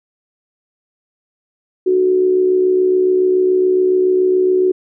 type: tone with amplitude modulation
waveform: sine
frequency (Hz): 370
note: F#4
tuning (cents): 0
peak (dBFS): -8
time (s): 1.86-4.72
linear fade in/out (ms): 10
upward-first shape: sine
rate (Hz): 67.1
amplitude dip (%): 50
effects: none